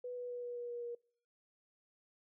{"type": "tone with pitch steps", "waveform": "sine", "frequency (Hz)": [493.9, 490.8, 487.7, 484.6, 481.5, 478.5, 475.4], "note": ["B4", "B4", "B4", "B4", "B4", "A#4", "A#4"], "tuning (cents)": [0, -11, -22, -33, -44, 45, 34], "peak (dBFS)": -40, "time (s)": [0.04, 0.95], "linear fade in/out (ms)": 5, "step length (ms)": 130, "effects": ["noise-tail reverb RT60 0.5 s tail -25 dB re dry"]}